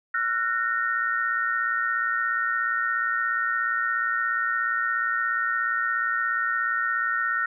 sine tone cluster, 1357 / 1474 / 1842 Hz, E6 / F#6 / A#6, +50 / -7 / -21 cents, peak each -27 dBFS, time 0.14-7.46 s, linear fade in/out 5 ms, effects none

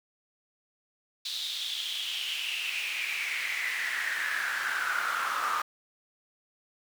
brown noise with high-pass filter sweep, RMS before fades -32 dBFS, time 1.25-5.62 s, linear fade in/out 5 ms, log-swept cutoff 3900 to 1200 Hz, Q 6.3, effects none

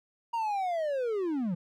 triangle linear sweep, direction down, 945 to 162.4 Hz, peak -26 dBFS, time 0.33-1.55 s, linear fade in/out 10 ms, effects none

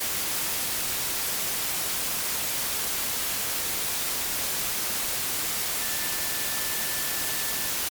sine tone in noise, 1760 Hz, A6, in tune, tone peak -39 dBFS, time 5.81-7.7 s, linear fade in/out 10 ms, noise white, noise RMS -28 dBFS, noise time 0-7.89 s, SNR -14 dB, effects MP3 96 kbps

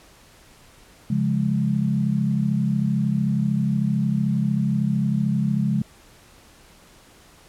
sine chord, Db major, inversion none, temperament equal, 138.59 / 174.61 / 207.7 Hz, Db3 / F3 / Ab3, 0 / 0 / 0 cents, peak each -23 / -25 / -22 dBFS, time 1.1-5.82 s, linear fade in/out 5 ms, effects pink hiss -51 dBFS RMS until 7.48 s + low-pass 12000 Hz 12 dB/octave

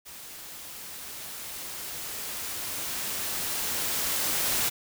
white noise with level ramp, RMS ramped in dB -44 to -26 dBFS, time 0.05-4.7 s, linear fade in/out 20 ms, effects none

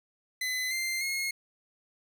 sawtooth tone with pitch steps, 2025 / 2090 / 2158 Hz, B6 / C7 / C#7, +43 / -2 / -47 cents, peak -26 dBFS, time 0.41-1.31 s, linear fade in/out 5 ms, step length 300 ms, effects none

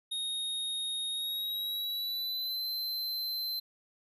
square tone with pitch glide, 3729 to 4090 Hz, A#7 to C8, 0 to -40 cents, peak -33 dBFS, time 0.11-3.6 s, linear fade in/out 10 ms, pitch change +160 cents, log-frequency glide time 1.1-2.69 s, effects none

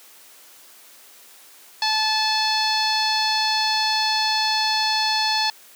sawtooth tone with low-pass filter, 869 Hz, A5, 22 cents flat, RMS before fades -21 dBFS, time 1.82-5.5 s, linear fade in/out 2 ms, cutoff 4700 Hz, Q 8.8, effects white hiss -48 dBFS RMS until 5.75 s + high-pass 300 Hz 12 dB/octave

